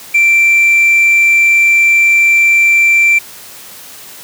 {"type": "tone with tanh clipping", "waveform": "sine", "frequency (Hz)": 2349, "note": "D7", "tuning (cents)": 0, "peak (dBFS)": -6, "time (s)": [0.14, 3.19], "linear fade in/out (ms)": 10, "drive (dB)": 1, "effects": ["white hiss -33 dBFS RMS until 4.23 s", "high-pass 80 Hz 12 dB/octave"]}